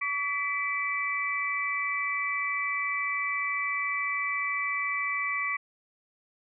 sine tone cluster, 1140 / 1983 / 2317 Hz, C#6 / B6 / D7, +48 / +7 / -24 cents, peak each -33 / -31 / -31 dBFS, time 0.01-5.57 s, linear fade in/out 10 ms, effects none

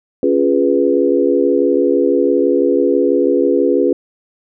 sine chord, C# dominant seventh, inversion none, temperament equal, 277.2 / 349.2 / 415.3 / 493.9 Hz, C#4 / E#4 / G#4 / B4, 0 / 0 / 0 / 0 cents, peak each -16 dBFS, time 0.23-3.93 s, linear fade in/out 2 ms, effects none

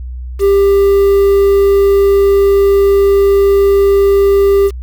triangle tone with quantisation, 396.6 Hz, G4, 20 cents sharp, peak -4 dBFS, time 0.39-4.71 s, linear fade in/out 50 ms, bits 5, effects added 62 Hz sine -21 dBFS peak until 4.82 s

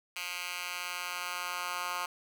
10% pulse tone with high-pass filter sweep, 178.1 Hz, F3, 34 cents sharp, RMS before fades -37 dBFS, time 0.16-2.06 s, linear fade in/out 5 ms, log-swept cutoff 2100 to 1200 Hz, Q 1.8, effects none

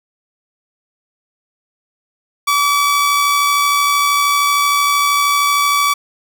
sawtooth tone with amplitude modulation, 1147 Hz, D6, 41 cents flat, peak -7 dBFS, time 2.47-5.94 s, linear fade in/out 10 ms, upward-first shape sine, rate 73 Hz, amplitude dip 25%, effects none

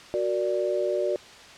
sine chord, Gb augmented, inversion none, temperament equal, 370 / 466.2 / 587.3 Hz, Gb4 / Bb4 / D5, 0 / 0 / 0 cents, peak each -27 / -31 / -26 dBFS, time 0.14-1.16 s, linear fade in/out 0 ms, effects white hiss -46 dBFS RMS until 1.57 s + low-pass 5000 Hz 12 dB/octave

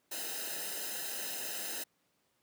white noise with comb filter, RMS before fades -39 dBFS, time 0.11-1.84 s, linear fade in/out 10 ms, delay 0.88 ms, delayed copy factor -0.8, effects pink hiss -75 dBFS RMS until 2.42 s + high-pass 150 Hz 12 dB/octave

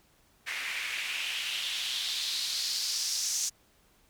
white noise with band-pass filter sweep, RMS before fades -33 dBFS, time 0.46-3.5 s, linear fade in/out 20 ms, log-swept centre 2000 to 6200 Hz, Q 3.1, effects pink hiss -65 dBFS RMS until 4.09 s

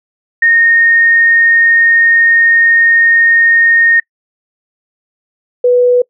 sine tone pair in turn, 1846 / 492.3 Hz, A#6 / B4, -17 / -6 cents, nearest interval octave + major seventh, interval 2289 cents, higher first, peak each -5 dBFS, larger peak neither, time 0.42-4 / 5.64-6.02 s, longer first, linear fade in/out 5 ms, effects noise-tail reverb RT60 0.1 s tail -25 dB re dry

